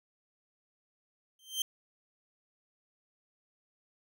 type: tone with exponential growth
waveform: sawtooth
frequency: 3136 Hz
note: G7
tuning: in tune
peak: -24 dBFS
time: 1.39-1.62 s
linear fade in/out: 2 ms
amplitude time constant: 50 ms
effects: none